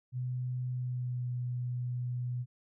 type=tone with pitch glide; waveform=sine; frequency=125.7 to 123.47 Hz; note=B2 to B2; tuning=+31 to 0 cents; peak=-32 dBFS; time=0.12-2.46 s; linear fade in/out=50 ms; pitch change=-31 cents; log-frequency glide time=0.72-1.29 s; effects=none